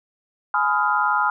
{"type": "chord", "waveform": "sine", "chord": "F half-diminished seventh", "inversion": "first", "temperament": "just", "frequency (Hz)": [838.1, 1005.8, 1257.2, 1396.9], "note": ["Ab5", "Cb6", "Eb6", "F6"], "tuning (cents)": [16, 31, 18, 0], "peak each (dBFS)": [-23, -23, -23, -22], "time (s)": [0.54, 1.3], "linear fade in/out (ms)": 2, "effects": []}